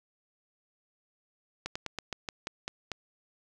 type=slowing click train; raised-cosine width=0.2 ms; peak=-17 dBFS; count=9; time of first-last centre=1.66-2.917 s; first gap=95 ms; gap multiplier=1.14; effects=none